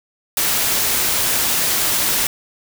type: noise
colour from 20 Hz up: white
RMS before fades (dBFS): -18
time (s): 0.37-2.27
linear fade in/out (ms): 2
effects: none